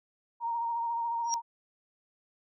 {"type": "tone with vibrato", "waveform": "sine", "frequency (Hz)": 932.3, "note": "A#5", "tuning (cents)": 0, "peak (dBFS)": -29, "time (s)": [0.4, 1.42], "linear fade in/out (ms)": 50, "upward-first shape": "sine", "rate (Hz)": 14, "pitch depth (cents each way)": 25}
{"type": "tone with exponential growth", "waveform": "sine", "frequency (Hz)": 5660, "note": "F8", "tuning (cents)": 22, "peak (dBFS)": -24, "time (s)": [1.24, 1.34], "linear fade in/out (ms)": 0, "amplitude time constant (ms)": 21}
{"effects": []}